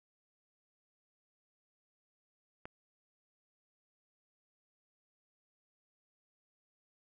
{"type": "click", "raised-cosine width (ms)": 0.5, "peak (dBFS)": -29, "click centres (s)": 2.655, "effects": []}